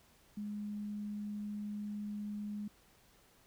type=tone; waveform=sine; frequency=207.7 Hz; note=G#3; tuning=in tune; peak=-38 dBFS; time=0.37-2.68 s; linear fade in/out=5 ms; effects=pink hiss -66 dBFS RMS until 3.46 s